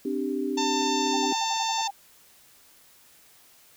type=chord; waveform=sine; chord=C suspended second; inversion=none; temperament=equal with one note detuned; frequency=261.6 / 296 / 392 Hz; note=C4 / D4 / G4; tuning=0 / +14 / 0 cents; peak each=-30 dBFS; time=0.05-1.33 s; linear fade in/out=5 ms
type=harmonic tone; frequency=896 Hz; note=A5; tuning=31 cents sharp; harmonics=1 / 2 / 3 / 4 / 5 / 6 / 7 / 8; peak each=-27 / -41 / -37 / -33 / -36 / -37 / -36 / -39 dBFS; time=0.57-1.88 s; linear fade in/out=10 ms
type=tone bursts; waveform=sine; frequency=800 Hz; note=G5; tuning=35 cents sharp; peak=-29 dBFS; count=9; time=1.13-1.909 s; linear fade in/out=10 ms; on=43 ms; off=49 ms
effects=white hiss -56 dBFS RMS until 3.76 s